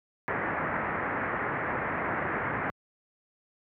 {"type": "low-pass noise", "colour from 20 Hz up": "white", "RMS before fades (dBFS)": -31, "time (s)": [0.28, 2.7], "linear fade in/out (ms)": 0, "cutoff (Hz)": 2000, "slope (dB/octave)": 48, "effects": ["high-pass 80 Hz 12 dB/octave"]}